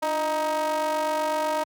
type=ring-modulated tone; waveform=square; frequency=160 Hz; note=D#3; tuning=49 cents sharp; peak=-21 dBFS; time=0.02-1.64 s; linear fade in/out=10 ms; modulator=776 Hz; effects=high-pass 100 Hz 12 dB/octave